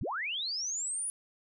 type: linear sweep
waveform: sine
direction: up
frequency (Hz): 35.06 to 9956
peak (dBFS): -32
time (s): 0.01-1.1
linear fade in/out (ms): 0
effects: none